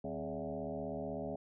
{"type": "tone with frequency modulation", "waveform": "sine", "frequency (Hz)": 415.3, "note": "G#4", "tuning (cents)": 0, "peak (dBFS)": -37, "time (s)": [0.04, 1.36], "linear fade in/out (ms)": 5, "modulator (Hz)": 76.1, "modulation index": 3.7, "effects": []}